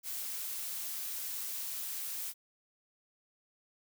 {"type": "noise", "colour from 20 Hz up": "blue", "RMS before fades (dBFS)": -39, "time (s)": [0.03, 2.34], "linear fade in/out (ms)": 50, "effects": []}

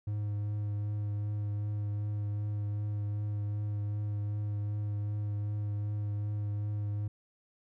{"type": "tone with vibrato", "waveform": "triangle", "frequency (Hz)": 103.83, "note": "G#2", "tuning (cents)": 0, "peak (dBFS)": -29, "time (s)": [0.07, 7.08], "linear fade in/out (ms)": 5, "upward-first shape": "triangle", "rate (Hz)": 2.6, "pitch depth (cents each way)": 17, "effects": []}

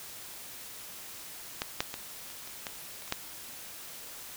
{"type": "clicks", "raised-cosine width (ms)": 0.2, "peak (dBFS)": [-13, -10, -19, -30, -27, -18, -30, -29, -11], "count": 9, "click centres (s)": [1.619, 1.805, 1.941, 2.302, 2.475, 2.668, 3.022, 3.078, 3.124], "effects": ["white hiss -45 dBFS RMS until 4.36 s"]}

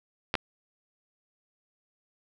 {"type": "clicks", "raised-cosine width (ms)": 0.3, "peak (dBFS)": -10, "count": 2, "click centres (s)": [0.341, 0.353], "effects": []}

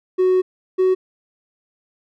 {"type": "tone pair in turn", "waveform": "triangle", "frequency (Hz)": [370, 373], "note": ["F#4", "F#4"], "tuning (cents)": [0, 14], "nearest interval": "unison", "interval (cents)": 14, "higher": "second", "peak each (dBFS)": -10, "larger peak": "neither", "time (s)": [[0.18, 0.42], [0.78, 0.95]], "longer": "first", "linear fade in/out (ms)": 20, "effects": ["tanh soft clip ceiling -7 dBFS"]}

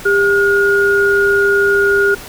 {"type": "tone pair together", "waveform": "sine", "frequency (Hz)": [400, 1433], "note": ["G4", "F6"], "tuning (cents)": [35, 44], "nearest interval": "octave + minor seventh", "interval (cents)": 2209, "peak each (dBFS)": -12, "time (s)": [0.05, 2.15], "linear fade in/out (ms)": 10, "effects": ["pink hiss -32 dBFS RMS until 2.28 s"]}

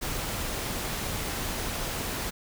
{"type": "noise", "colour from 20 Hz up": "pink", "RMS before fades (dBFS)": -32, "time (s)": [0.01, 2.31], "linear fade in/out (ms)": 20, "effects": []}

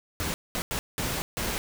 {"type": "noise bursts at uneven times", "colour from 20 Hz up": "pink", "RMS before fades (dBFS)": -30, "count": 5, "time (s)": [[0.2, 0.34], [0.55, 0.62], [0.71, 0.79], [0.98, 1.22], [1.37, 1.58]], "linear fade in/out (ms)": 0, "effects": []}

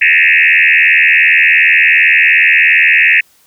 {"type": "tone with frequency modulation", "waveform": "sine", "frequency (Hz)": 2217, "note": "C#7", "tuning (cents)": 0, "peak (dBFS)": -5, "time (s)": [0.01, 3.21], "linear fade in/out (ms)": 10, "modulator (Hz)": 82.7, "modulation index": 5.6, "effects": ["white hiss -50 dBFS RMS until 3.46 s"]}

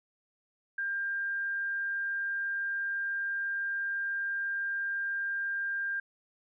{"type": "tone", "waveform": "sine", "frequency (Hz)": 1597, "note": "G6", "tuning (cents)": 32, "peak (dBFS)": -30, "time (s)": [0.78, 6], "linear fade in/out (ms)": 5, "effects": []}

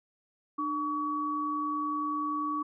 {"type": "tone pair together", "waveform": "sine", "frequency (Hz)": [300, 1132.6], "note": ["D4", "C#6"], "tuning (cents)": [37, 37], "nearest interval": "octave + major seventh", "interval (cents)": 2300, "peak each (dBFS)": [-34, -30], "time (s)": [0.58, 2.63], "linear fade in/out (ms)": 10, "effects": []}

